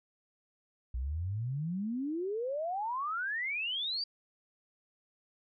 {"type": "exponential sweep", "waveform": "sine", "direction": "up", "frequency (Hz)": [58.27, 4765], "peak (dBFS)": -32, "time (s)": [0.94, 4.04], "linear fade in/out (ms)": 5, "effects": []}